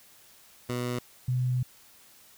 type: tone pair in turn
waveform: 15% pulse / sine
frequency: 122.7 / 125.93 Hz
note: B2 / B2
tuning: -11 / +34 cents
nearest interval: unison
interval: 45 cents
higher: second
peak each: -23 / -24 dBFS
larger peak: first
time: 0.69-0.99 / 1.28-1.63 s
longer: second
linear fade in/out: 5 ms
effects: white hiss -56 dBFS RMS until 2.37 s